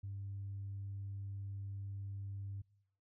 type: tone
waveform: sine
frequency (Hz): 99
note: G2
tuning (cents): +18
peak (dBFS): -40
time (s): 0.03-2.62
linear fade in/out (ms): 10
effects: noise-tail reverb RT60 0.8 s tail -25 dB re dry + tanh soft clip ceiling -37 dBFS